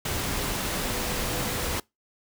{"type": "tone in noise", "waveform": "sine", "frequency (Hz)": 493.9, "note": "B4", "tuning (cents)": 0, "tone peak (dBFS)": -39, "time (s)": [0.88, 1.72], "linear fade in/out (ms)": 5, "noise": "pink", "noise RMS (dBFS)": -29, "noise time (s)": [0.05, 1.8], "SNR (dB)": -13, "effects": ["noise-tail reverb RT60 0.2 s tail -24 dB re dry"]}